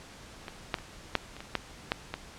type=clicks; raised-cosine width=0.3 ms; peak=-22 / -11 / -27 / -8 / -28 / -25 / -11 / -10 / -17 dBFS; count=9; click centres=0.482 / 0.742 / 0.786 / 1.153 / 1.366 / 1.405 / 1.553 / 1.919 / 2.14 s; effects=pink hiss -49 dBFS RMS until 2.38 s + low-pass 8000 Hz 12 dB/octave